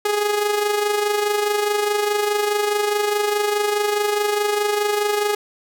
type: tone with amplitude modulation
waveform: sawtooth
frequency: 415.3 Hz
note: G#4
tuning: in tune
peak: -12 dBFS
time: 0.05-5.35 s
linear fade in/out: 5 ms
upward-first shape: sine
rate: 24.8 Hz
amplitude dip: 50%
effects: none